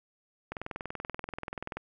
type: click train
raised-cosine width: 0.5 ms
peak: -21 dBFS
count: 27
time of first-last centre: 0.52-1.77 s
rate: 20.8 Hz
effects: none

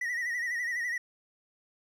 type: tone with vibrato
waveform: triangle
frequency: 1918 Hz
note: A#6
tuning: 49 cents sharp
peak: -28 dBFS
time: 0.01-0.98 s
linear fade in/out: 5 ms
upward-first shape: sine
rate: 12 Hz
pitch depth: 71 cents each way
effects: none

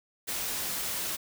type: noise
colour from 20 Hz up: white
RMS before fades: -33 dBFS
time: 0.27-1.17 s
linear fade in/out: 20 ms
effects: none

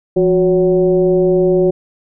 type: tone with frequency modulation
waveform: sine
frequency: 366.2 Hz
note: F#4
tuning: 18 cents flat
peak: -9 dBFS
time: 0.16-1.71 s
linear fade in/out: 10 ms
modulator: 194 Hz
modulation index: 0.83
effects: none

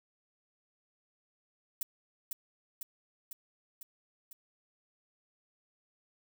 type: noise with echo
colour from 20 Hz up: violet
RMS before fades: -34 dBFS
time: 1.81-1.83 s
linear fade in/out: 2 ms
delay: 500 ms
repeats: 5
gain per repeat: -3 dB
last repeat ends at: 4.33 s
effects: none

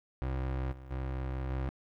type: tone with level steps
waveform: 30% pulse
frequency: 65.4 Hz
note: C2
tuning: in tune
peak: -29 / -43 / -31 / -29 dBFS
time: 0.22-1.69 s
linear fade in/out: 0 ms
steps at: 0.71 / 0.9 / 1.49 s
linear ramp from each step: 20 ms
effects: low-pass 2000 Hz 12 dB/octave + 11-bit

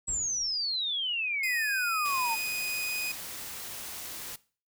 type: exponential sweep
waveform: sine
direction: down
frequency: 7850 to 880 Hz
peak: -28 dBFS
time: 0.07-2.36 s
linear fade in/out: 20 ms
type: noise with exponential decay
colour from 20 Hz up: brown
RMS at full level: -40 dBFS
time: 0.08-0.87 s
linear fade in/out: 2 ms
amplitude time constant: 170 ms
type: tone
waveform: sawtooth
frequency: 2489 Hz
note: D#7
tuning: in tune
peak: -27 dBFS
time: 1.43-3.12 s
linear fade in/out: 5 ms
type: noise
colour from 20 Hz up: white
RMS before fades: -40 dBFS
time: 2.05-4.36 s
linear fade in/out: 5 ms
effects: noise-tail reverb RT60 0.4 s tail -20 dB re dry

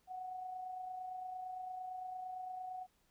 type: tone with amplitude modulation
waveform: sine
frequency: 740 Hz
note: F#5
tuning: in tune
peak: -40 dBFS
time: 0.07-2.87 s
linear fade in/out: 50 ms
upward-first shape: sine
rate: 28.8 Hz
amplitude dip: 40%
effects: pink hiss -75 dBFS RMS until 3.1 s

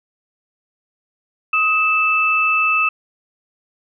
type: tone pair together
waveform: sine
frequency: 1263.3 / 2637 Hz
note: D#6 / E7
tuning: +26 / 0 cents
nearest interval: octave + minor second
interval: 1274 cents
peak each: -18 / -15 dBFS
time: 1.53-2.89 s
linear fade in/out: 5 ms
effects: none

